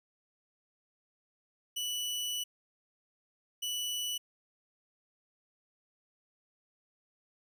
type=tone bursts at uneven times; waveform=sawtooth; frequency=2960 Hz; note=F#7; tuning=in tune; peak=-30 dBFS; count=2; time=1.76-2.44 / 3.62-4.18 s; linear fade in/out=10 ms; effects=none